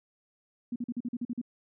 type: tone bursts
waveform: sine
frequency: 240.6 Hz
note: B3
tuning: 45 cents flat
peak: -30 dBFS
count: 9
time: 0.72-1.415 s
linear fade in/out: 5 ms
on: 39 ms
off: 43 ms
effects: none